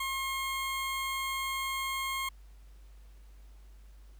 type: tone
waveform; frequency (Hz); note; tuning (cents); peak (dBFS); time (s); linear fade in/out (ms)
20% pulse; 1074; C6; +45; -27; 0-2.29; 5
effects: added 50 Hz sine -50 dBFS peak until 4.19 s + pink hiss -67 dBFS RMS until 4.19 s